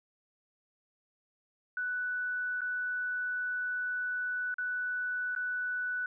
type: tone with dropouts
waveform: sine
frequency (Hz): 1486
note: F#6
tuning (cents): +7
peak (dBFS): -31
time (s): 1.77-6.06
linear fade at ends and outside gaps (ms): 2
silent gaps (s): 2.608-2.616 / 4.542-4.583 / 5.351-5.362
effects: none